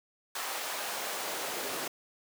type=noise with high-pass filter sweep; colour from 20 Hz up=pink; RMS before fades=-36 dBFS; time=0.35-1.88 s; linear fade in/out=5 ms; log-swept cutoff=840 to 360 Hz; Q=1.1; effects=none